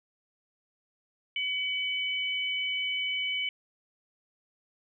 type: tone pair together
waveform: sine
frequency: 2271 / 2998 Hz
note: C#7 / F#7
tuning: +41 / +22 cents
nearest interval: perfect fourth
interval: 481 cents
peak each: -31 / -31 dBFS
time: 1.36-3.49 s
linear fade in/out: 2 ms
effects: none